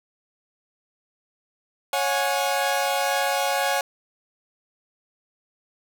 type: chord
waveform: sawtooth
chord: C# suspended fourth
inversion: none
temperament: equal with one note detuned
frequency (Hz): 554.4 / 726.4 / 830.6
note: C#5 / F#5 / G#5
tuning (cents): 0 / -32 / 0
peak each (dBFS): -22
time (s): 1.93-3.81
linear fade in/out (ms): 2
effects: none